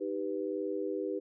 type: chord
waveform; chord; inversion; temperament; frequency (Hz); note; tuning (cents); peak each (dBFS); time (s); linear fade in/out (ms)
sine; Eb augmented; none; equal; 311.1 / 392 / 493.9; Eb4 / G4 / B4; 0 / 0 / 0; -37 / -35 / -37; 0-1.2; 20
effects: none